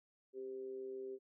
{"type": "tone with amplitude modulation", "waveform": "sine", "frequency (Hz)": 393, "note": "G4", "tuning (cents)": 4, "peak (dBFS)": -40, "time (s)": [0.33, 1.19], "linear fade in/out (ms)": 50, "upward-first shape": "sine", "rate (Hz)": 127, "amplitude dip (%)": 55, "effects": []}